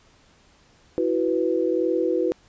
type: chord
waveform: sine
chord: E suspended second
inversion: none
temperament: equal with one note detuned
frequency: 329.6 / 371.3 / 493.9 Hz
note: E4 / F#4 / B4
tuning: 0 / +6 / 0 cents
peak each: -24 dBFS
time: 0.98-2.32 s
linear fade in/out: 0 ms
effects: pink hiss -57 dBFS RMS until 2.48 s + resampled to 16000 Hz